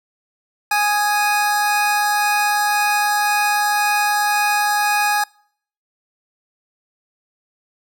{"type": "tone pair together", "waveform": "25% pulse", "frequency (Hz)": [830.3, 1244.5], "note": ["G#5", "D#6"], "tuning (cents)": [-1, 0], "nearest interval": "perfect fifth", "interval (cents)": 701, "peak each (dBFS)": [-12, -21], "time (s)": [0.71, 5.24], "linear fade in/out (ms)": 5, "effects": ["noise-tail reverb RT60 0.6 s tail -26 dB re dry"]}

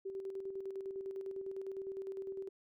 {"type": "tone with tremolo", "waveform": "sine", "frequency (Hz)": 387.2, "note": "G4", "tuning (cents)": -21, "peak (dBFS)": -38, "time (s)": [0.05, 2.49], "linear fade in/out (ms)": 10, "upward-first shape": "square", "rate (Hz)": 9.9, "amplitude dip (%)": 45, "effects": []}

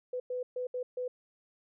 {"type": "tone bursts at uneven times", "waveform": "sine", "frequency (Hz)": 500, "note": "B4", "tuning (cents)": 21, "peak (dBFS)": -32, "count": 5, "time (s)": [[0.13, 0.2], [0.3, 0.43], [0.56, 0.67], [0.74, 0.83], [0.97, 1.08]], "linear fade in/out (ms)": 5, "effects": []}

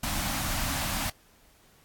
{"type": "band-stop noise", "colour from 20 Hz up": "pink", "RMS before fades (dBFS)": -30, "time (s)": [0.03, 1.1], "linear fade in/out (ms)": 5, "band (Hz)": [300, 600], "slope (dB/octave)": 48, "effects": ["pink hiss -60 dBFS RMS until 1.84 s", "AAC 64 kbps"]}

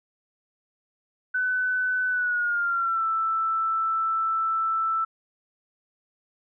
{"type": "tone with pitch glide", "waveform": "sine", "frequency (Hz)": [1504, 1324.5], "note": ["F#6", "E6"], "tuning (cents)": [28, 8], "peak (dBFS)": -22, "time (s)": [1.34, 5.05], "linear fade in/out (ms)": 10, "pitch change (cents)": -220, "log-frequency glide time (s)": [2.09, 3.06], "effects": []}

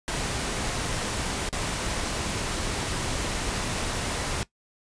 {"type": "noise with dropouts", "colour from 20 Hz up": "pink", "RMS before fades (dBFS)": -29, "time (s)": [0.08, 4.43], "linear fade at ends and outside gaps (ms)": 0, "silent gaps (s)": [1.489, 1.528], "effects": ["noise-tail reverb RT60 0.1 s tail -18 dB re dry", "resampled to 22050 Hz"]}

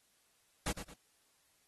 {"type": "noise with echo", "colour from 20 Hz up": "pink", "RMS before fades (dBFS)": -36, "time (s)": [0.66, 0.72], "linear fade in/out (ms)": 5, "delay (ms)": 110, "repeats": 2, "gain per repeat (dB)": -9, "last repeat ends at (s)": 0.94, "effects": ["white hiss -72 dBFS RMS until 1.67 s", "AAC 32 kbps"]}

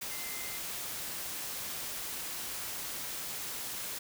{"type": "tone in noise", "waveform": "sine", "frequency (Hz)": 2078, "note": "C7", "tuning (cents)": -12, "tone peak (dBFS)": -46, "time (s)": [0.11, 0.58], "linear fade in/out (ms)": 10, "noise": "white", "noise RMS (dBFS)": -39, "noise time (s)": [0.01, 3.99], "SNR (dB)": -10, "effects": []}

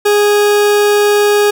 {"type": "tone", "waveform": "40% pulse", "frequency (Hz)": 413.4, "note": "G#4", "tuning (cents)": -8, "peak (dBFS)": -7, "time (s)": [0.05, 1.51], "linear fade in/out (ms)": 10, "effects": []}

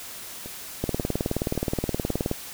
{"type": "two click trains", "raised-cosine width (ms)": 2, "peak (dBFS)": [-24, -11], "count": [4, 29], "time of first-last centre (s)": [[0.46, 2.099], [0.84, 2.314]], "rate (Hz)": [1.83, 19], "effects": ["white hiss -39 dBFS RMS until 2.53 s"]}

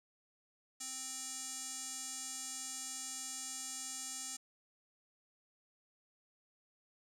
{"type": "tone with band-pass filter", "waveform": "square", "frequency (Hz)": 261.6, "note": "C4", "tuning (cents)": 0, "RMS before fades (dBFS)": -44, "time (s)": [0.8, 4.37], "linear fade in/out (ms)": 10, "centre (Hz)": 7400, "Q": 3.2, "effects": []}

